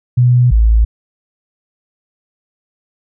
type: tone pair in turn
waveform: sine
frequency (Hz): 123.47 / 55.32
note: B2 / A1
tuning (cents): 0 / +10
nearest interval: octave + major second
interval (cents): 1390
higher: first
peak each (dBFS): -6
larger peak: neither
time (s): 0.17-0.51 / 0.51-0.85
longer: neither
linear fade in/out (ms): 10
effects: none